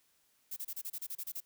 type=noise bursts; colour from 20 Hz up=violet; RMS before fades=-40 dBFS; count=11; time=0.51-1.405 s; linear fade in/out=10 ms; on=55 ms; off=29 ms; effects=white hiss -72 dBFS RMS until 1.45 s